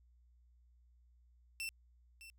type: tone with echo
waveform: sawtooth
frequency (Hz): 2685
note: E7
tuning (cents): +31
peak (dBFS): -36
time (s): 1.6-1.69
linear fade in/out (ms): 0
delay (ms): 610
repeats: 1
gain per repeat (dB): -13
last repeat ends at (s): 2.3
effects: added 60 Hz sine -64 dBFS peak until 2.38 s